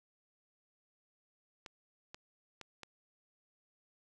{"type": "clicks", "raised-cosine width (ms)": 0.2, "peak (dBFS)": -29, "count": 4, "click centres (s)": [1.662, 2.145, 2.613, 2.833], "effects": []}